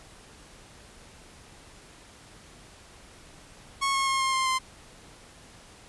sawtooth tone with pitch steps, 1098 / 1086.6 / 1075.4 / 1064.3 / 1053.3 / 1042.4 Hz, C#6 / C#6 / C6 / C6 / C6 / C6, -17 / -35 / +47 / +29 / +11 / -7 cents, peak -20 dBFS, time 3.81-4.59 s, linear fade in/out 20 ms, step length 130 ms, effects pink hiss -51 dBFS RMS until 5.88 s + resampled to 24000 Hz

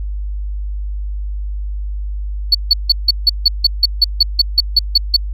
sine tone bursts, 4435 Hz, C#8, in tune, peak -4 dBFS, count 15, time 2.52-5.165 s, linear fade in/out 5 ms, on 27 ms, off 160 ms, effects tanh soft clip ceiling -3 dBFS + added 50 Hz sine -19 dBFS peak until 5.33 s

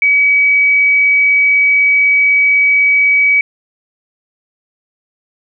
sine tone, 2274 Hz, C#7, 44 cents sharp, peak -7 dBFS, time 0.02-3.41 s, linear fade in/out 2 ms, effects none

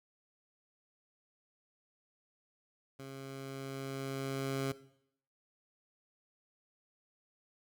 15% pulse tone with level ramp, 135.5 Hz, C#3, 39 cents flat, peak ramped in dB -39 to -26 dBFS, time 2.99-4.72 s, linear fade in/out 5 ms, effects noise-tail reverb RT60 0.7 s tail -17 dB re dry

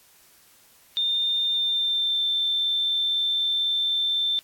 sine tone with pitch glide, 3614 to 3558 Hz, A7 to A7, +46 to +19 cents, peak -21 dBFS, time 0.97-4.39 s, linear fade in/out 0 ms, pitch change -27 cents, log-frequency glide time 1.43-2.25 s, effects white hiss -56 dBFS RMS until 4.43 s + AAC 64 kbps

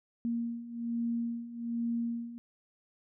sine beating tone pair, 233.2 / 234.4 Hz, A#3 / A#3, +1 / +10 cents, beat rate 1.2 Hz, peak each -37 / -33 dBFS, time 0.25-2.38 s, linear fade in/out 0 ms, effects none

